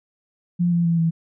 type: tone with pitch steps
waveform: sine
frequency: 174.61 / 171.21 / 167.88 / 164.62 Hz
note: F3 / F3 / E3 / E3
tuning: 0 / -34 / +32 / -2 cents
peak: -16 dBFS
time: 0.59-1.11 s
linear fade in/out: 20 ms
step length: 130 ms
effects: none